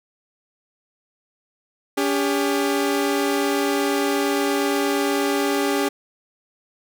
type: tone pair together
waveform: sawtooth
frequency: 283.3 / 400.7 Hz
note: C#4 / G4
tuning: +38 / +38 cents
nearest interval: tritone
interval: 600 cents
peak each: -18 dBFS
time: 1.97-5.89 s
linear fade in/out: 10 ms
effects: none